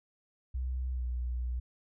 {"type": "tone with pitch glide", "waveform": "sine", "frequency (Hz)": [63.6, 61.19], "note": ["C2", "B1"], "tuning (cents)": [-48, -15], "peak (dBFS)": -31, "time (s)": [0.54, 1.6], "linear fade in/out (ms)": 10, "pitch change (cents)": -67, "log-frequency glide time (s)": [0.93, 1.04], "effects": []}